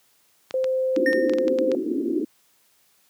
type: clicks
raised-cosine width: 0.2 ms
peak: -16 dBFS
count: 10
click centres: 0.509 / 0.643 / 0.963 / 1.131 / 1.296 / 1.336 / 1.385 / 1.481 / 1.587 / 1.717 s
type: tone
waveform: sine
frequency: 520 Hz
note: C5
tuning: 11 cents flat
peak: -20 dBFS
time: 0.54-1.75 s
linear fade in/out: 2 ms
type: band-pass noise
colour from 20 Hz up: pink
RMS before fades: -25 dBFS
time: 0.96-2.25 s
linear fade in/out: 10 ms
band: 270 to 370 Hz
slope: 48 dB/octave
type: tone with exponential decay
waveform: triangle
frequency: 1831 Hz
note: A#6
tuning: 32 cents flat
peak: -17 dBFS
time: 1.06-1.5 s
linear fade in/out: 2 ms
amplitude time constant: 95 ms
effects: white hiss -62 dBFS RMS until 3.09 s + high-pass 100 Hz 12 dB/octave